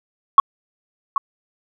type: tone with echo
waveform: sine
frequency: 1108.7 Hz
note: C#6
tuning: in tune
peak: -3 dBFS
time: 0.38-0.4 s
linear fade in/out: 2 ms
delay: 780 ms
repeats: 1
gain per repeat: -12 dB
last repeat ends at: 1.18 s
effects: tanh soft clip ceiling 0 dBFS

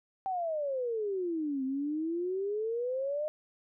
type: exponential two-way sweep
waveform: sine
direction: down then up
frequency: 780 to 259.8 to 617 Hz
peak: -30 dBFS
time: 0.26-3.28 s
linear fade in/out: 0 ms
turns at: 1.64 s
effects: none

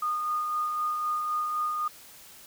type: tone with tremolo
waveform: sine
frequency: 1226 Hz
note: D#6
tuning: 26 cents flat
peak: -25 dBFS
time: 0.02-1.88 s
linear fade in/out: 5 ms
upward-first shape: sine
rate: 3.9 Hz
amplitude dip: 30%
effects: white hiss -50 dBFS RMS until 2.46 s

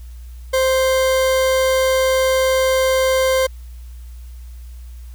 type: tone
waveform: 40% pulse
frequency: 523.3 Hz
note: C5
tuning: in tune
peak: -13 dBFS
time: 0.53-3.47 s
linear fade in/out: 10 ms
effects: added 60 Hz sine -32 dBFS peak until 5.14 s + white hiss -53 dBFS RMS until 5.14 s

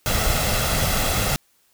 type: noise with comb filter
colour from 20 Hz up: pink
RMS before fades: -21 dBFS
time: 0.06-1.36 s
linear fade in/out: 0 ms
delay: 1.5 ms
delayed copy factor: +0.55
effects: white hiss -62 dBFS RMS until 1.73 s

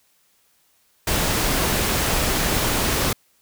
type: noise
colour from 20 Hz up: pink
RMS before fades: -21 dBFS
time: 1.07-3.13 s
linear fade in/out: 5 ms
effects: white hiss -62 dBFS RMS until 3.41 s

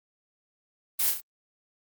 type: noise with echo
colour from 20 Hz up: blue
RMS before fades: -25 dBFS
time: 0.99-1.11 s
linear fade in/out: 10 ms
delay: 33 ms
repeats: 3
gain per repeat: -5 dB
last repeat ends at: 1.209 s
effects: Opus 32 kbps

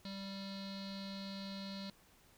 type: tone with low-pass filter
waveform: square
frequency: 195.7 Hz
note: G3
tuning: 3 cents flat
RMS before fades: -45 dBFS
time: 0.05-1.9 s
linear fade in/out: 2 ms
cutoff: 4200 Hz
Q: 8.9
effects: pink hiss -66 dBFS RMS until 2.37 s

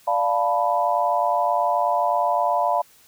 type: chord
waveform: sine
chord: B half-diminished seventh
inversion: first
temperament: equal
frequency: 587.3 / 698.5 / 880 / 987.8 Hz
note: D5 / F5 / A5 / B5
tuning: 0 / 0 / 0 / 0 cents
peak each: -25 / -22 / -25 / -23 dBFS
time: 0.07-2.82 s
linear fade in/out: 10 ms
effects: white hiss -54 dBFS RMS until 3.07 s

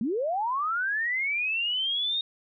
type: linear sweep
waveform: sine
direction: up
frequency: 200.7 to 3729 Hz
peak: -25 dBFS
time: 0.01-2.21 s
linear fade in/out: 2 ms
effects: none

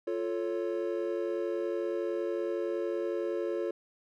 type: chord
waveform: triangle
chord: F augmented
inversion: none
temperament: equal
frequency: 349.2 / 440 / 554.4 Hz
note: F4 / A4 / C#5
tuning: 0 / 0 / 0 cents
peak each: -31 / -33 / -34 dBFS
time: 0.07-3.71 s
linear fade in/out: 5 ms
effects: none

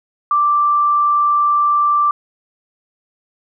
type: tone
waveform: sine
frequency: 1174.7 Hz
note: D6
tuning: in tune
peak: -11 dBFS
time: 0.31-2.11 s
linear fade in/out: 2 ms
effects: none

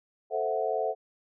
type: chord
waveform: sine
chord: F# half-diminished seventh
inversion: first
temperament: equal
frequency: 440 / 523.3 / 659.3 / 740 Hz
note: A4 / C5 / E5 / F#5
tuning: 0 / 0 / 0 / 0 cents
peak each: -31 / -33 / -31 / -32 dBFS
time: 0.3-0.95 s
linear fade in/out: 50 ms
effects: none

